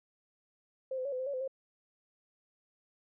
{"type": "tone with pitch steps", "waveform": "sine", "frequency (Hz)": [525, 512, 561, 508, 519, 564, 513, 533], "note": ["C5", "C5", "C#5", "B4", "C5", "C#5", "C5", "C5"], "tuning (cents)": [6, -38, 21, 49, -14, 30, -34, 32], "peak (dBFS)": -33, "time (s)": [0.91, 1.478], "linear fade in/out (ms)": 5, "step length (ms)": 71, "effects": []}